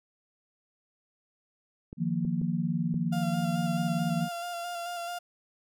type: clicks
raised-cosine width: 3 ms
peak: -27 dBFS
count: 4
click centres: 1.929 / 2.25 / 2.416 / 2.942 s
type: chord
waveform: sine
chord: Eb suspended second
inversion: none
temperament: equal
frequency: 155.56 / 174.61 / 233.1 Hz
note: Eb3 / F3 / Bb3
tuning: 0 / 0 / 0 cents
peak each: -32 / -29 / -32 dBFS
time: 1.97-4.29 s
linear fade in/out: 50 ms
type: tone with vibrato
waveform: 35% pulse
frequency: 695 Hz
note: F5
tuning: 9 cents flat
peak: -32 dBFS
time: 3.12-5.19 s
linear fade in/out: 10 ms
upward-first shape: square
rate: 4.6 Hz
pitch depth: 20 cents each way
effects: none